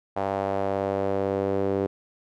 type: tone with band-pass filter sweep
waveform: sawtooth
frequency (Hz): 98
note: G2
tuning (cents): 0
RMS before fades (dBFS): -26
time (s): 0.16-1.87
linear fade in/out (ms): 10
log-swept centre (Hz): 720 to 420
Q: 2.5
effects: none